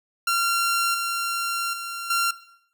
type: tone with level steps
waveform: sawtooth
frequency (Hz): 1376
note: F6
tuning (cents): -26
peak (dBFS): -16 / -20 / -26 / -16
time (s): 0.27-2.31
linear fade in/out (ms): 5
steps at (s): 0.94 / 1.73 / 2.1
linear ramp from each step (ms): 5
effects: noise-tail reverb RT60 0.7 s tail -17 dB re dry